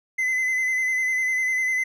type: tone with vibrato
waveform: triangle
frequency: 2037 Hz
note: C7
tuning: 47 cents flat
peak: -19 dBFS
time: 0.18-1.84 s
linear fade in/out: 10 ms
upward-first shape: square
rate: 10 Hz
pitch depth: 25 cents each way
effects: none